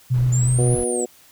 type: tone with vibrato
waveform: sine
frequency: 124.4 Hz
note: B2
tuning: 13 cents sharp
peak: -15 dBFS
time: 0.1-0.76 s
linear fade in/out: 20 ms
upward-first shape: sine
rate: 7.9 Hz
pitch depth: 31 cents each way
type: noise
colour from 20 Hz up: brown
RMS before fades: -33 dBFS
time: 0.14-0.84 s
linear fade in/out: 2 ms
type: linear two-way sweep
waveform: sine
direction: up then down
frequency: 7040 to 10250 to 7600 Hz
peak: -25 dBFS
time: 0.32-1.05 s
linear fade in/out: 10 ms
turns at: 0.8 s
type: harmonic tone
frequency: 121.7 Hz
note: B2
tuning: 25 cents flat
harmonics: 2 / 3 / 4 / 5 / 6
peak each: -29 / -24 / -25 / -34 / -34 dBFS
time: 0.58-1.06 s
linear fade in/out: 10 ms
effects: white hiss -51 dBFS RMS until 1.31 s